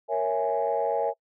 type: chord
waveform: sine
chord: A# half-diminished seventh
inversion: none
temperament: equal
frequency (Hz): 466.2 / 554.4 / 659.3 / 830.6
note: A#4 / C#5 / E5 / G#5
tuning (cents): 0 / 0 / 0 / 0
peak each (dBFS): -28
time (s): 0.08-1.14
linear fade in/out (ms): 50
effects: noise-tail reverb RT60 0.1 s tail -26 dB re dry + tanh soft clip ceiling -15 dBFS